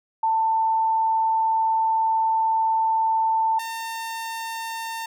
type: tone pair in turn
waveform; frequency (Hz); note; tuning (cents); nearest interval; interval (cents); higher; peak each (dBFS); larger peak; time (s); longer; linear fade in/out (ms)
sine / sawtooth; 891 / 906.6; A5 / A#5; +22 / -48; unison; 30; second; -18 / -25; first; 0.23-3.59 / 3.59-5.06; first; 5
effects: none